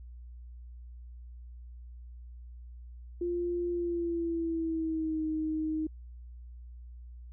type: tone with pitch glide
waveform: sine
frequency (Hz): 348.8 to 312.5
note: F4 to D#4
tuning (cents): -2 to +8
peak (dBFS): -29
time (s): 3.21-5.87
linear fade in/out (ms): 5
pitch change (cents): -190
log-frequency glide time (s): 3.71-5.24
effects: added 60 Hz sine -44 dBFS peak until 7.32 s